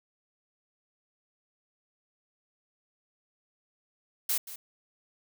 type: noise with echo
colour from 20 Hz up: blue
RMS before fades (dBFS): -28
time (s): 4.29-4.38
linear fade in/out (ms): 5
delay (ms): 180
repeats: 1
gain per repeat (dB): -14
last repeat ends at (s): 4.56
effects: none